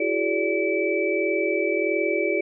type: tone cluster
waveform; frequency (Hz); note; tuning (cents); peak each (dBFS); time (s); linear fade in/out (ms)
sine; 334.7 / 376.4 / 417.6 / 578 / 2308; E4 / F#4 / G#4 / D5 / D7; +26 / +30 / +10 / -28 / -31; -27; 0-2.41; 5
effects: none